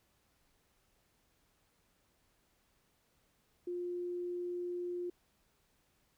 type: tone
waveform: sine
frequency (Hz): 353.5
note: F4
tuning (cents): +21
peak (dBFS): -36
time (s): 3.67-5.1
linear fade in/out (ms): 5
effects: pink hiss -74 dBFS RMS until 6.17 s